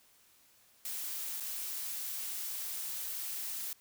blue noise with dropouts, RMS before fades -39 dBFS, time 0.85-3.73 s, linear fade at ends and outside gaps 2 ms, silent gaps 1.401-1.405 s, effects white hiss -65 dBFS RMS until 3.8 s

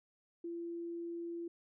sine tone, 340 Hz, F4, 46 cents flat, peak -39 dBFS, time 0.44-1.48 s, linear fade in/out 5 ms, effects none

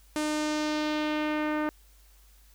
sawtooth tone with low-pass filter sweep, 303.8 Hz, D#4, 41 cents flat, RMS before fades -29 dBFS, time 0.16-1.69 s, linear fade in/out 0 ms, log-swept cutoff 9900 to 1600 Hz, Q 1.4, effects added 50 Hz sine -55 dBFS peak until 2.54 s + white hiss -62 dBFS RMS until 2.54 s

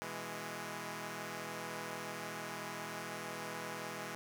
5% pulse chord, E major, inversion second, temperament equal, 123.47 / 164.81 / 207.7 Hz, B2 / E3 / G#3, 0 / 0 / 0 cents, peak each -37 / -34 / -33 dBFS, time 0.02-4.15 s, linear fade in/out 0 ms, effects none

